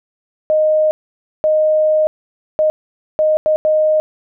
sine tone bursts at uneven times, 619 Hz, D#5, 9 cents flat, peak -10 dBFS, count 6, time 0.5-0.91 / 1.44-2.07 / 2.59-2.7 / 3.19-3.37 / 3.46-3.56 / 3.65-4 s, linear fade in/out 0 ms, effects none

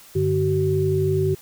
sine tone cluster, 96.6 / 148.4 / 379.3 Hz, G2 / D3 / F#4, -25 / +18 / +43 cents, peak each -24 / -23 / -20 dBFS, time 0.15-1.35 s, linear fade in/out 10 ms, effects white hiss -47 dBFS RMS until 1.41 s

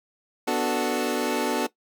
25% pulse chord, B minor seventh, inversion none, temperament equal, 246.9 / 293.7 / 370 / 440 Hz, B3 / D4 / F#4 / A4, 0 / 0 / 0 / 0 cents, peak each -25 dBFS, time 0.47-1.67 s, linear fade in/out 10 ms, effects noise-tail reverb RT60 0.1 s tail -17 dB re dry

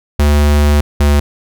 square tone pair in turn, 73.42 / 72.58 Hz, D2 / D2, 0 / -20 cents, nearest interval unison, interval 20 cents, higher first, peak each -8 dBFS, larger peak neither, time 0.19-0.81 / 1-1.2 s, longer first, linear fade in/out 5 ms, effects none

